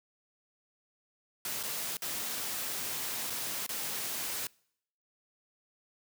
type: noise with dropouts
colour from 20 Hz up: white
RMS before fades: -36 dBFS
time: 1.45-4.47 s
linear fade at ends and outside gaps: 2 ms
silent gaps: 1.63-1.634 / 1.97-2.02 / 3.3-3.303 / 3.665-3.691 s
effects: noise-tail reverb RT60 0.7 s tail -26 dB re dry + high-pass 100 Hz 12 dB/octave